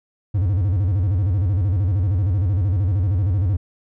triangle tone with vibrato, 94.5 Hz, F#2, 37 cents sharp, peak -14 dBFS, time 0.34-3.57 s, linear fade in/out 10 ms, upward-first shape square, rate 13 Hz, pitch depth 160 cents each way, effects none

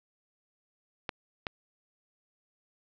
clicks, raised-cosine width 0.3 ms, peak -16 dBFS, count 2, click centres 1.092 / 1.468 s, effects low-pass 5000 Hz 12 dB/octave

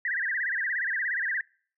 sine tone with vibrato, 1775 Hz, A6, 15 cents sharp, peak -26 dBFS, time 0.05-1.41 s, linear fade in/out 2 ms, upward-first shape sine, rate 17 Hz, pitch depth 210 cents each way, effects noise-tail reverb RT60 0.5 s tail -26 dB re dry

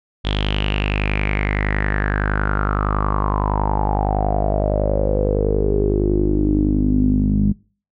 sawtooth tone with low-pass filter sweep, 50.8 Hz, G#1, 38 cents flat, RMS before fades -18 dBFS, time 0.24-7.53 s, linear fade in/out 20 ms, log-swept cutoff 3400 to 210 Hz, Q 8.2, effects noise-tail reverb RT60 0.4 s tail -25 dB re dry

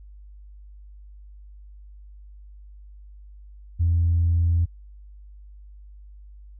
sine tone, 84.6 Hz, E2, 45 cents sharp, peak -16 dBFS, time 3.79-4.66 s, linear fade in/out 20 ms, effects tanh soft clip ceiling -13 dBFS + added 50 Hz sine -42 dBFS peak until 6.59 s

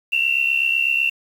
sine tone pair together, 2701 / 2769 Hz, E7 / F7, +42 / -15 cents, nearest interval unison, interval 43 cents, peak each -18 / -21 dBFS, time 0.12-1.1 s, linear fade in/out 10 ms, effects 7-bit

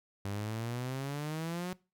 sawtooth exponential sweep, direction up, 98 to 184.7 Hz, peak -31 dBFS, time 0.25-1.73 s, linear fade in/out 0 ms, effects noise-tail reverb RT60 0.3 s tail -22 dB re dry

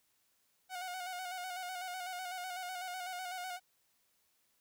sawtooth tone with vibrato, 731 Hz, F#5, 21 cents flat, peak -36 dBFS, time 0.69-3.6 s, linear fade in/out 50 ms, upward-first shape square, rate 8 Hz, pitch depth 39 cents each way, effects white hiss -75 dBFS RMS until 4.6 s

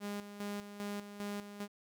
sawtooth tone with tremolo, 204.2 Hz, G#3, 29 cents flat, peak -34 dBFS, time 0-1.68 s, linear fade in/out 50 ms, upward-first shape square, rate 2.5 Hz, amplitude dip 65%, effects none

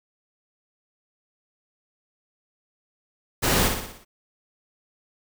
pink noise with echo, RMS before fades -22 dBFS, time 3.42-3.69 s, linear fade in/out 20 ms, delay 60 ms, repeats 6, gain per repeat -5 dB, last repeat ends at 4.05 s, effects none

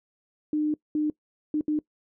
sine tone bursts at uneven times, 302.8 Hz, D#4, 47 cents flat, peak -22 dBFS, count 4, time 0.53-0.74 / 0.95-1.1 / 1.54-1.61 / 1.68-1.79 s, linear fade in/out 2 ms, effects noise-tail reverb RT60 0.1 s tail -22 dB re dry

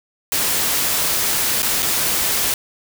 white noise with dropouts, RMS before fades -19 dBFS, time 0.32-2.54 s, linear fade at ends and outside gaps 2 ms, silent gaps 1.622-1.628 / 1.823-1.827 s, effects none

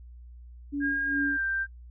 sine tone with tremolo, 285.3 Hz, C#4, 50 cents sharp, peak -26 dBFS, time 0.72-1.38 s, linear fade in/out 20 ms, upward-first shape sine, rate 2.5 Hz, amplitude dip 85%
sine tone with pitch glide, 1623 to 1575 Hz, G#6 to G6, -40 to +8 cents, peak -26 dBFS, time 0.8-1.67 s, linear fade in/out 50 ms, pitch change -52 cents, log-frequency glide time 1.09-1.43 s
effects noise-tail reverb RT60 0.1 s tail -21 dB re dry + added 60 Hz sine -44 dBFS peak until 1.9 s

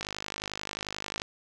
click train, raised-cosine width 0.2 ms, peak -16 dBFS, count 63, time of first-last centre 0.01-1.219 s, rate 51.3 Hz, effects none

